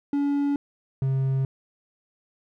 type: tone pair in turn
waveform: triangle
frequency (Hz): 284.4 / 133.79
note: C#4 / C3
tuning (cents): +45 / +39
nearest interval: octave + minor second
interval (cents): 1306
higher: first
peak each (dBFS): -19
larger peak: neither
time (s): 0.13-0.56 / 1.02-1.45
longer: neither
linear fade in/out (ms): 2
effects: none